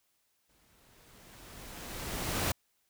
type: noise with exponential growth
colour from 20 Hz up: pink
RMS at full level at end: -30 dBFS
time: 0.49-2.52 s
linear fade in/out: 5 ms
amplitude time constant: 440 ms
effects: white hiss -75 dBFS RMS until 2.89 s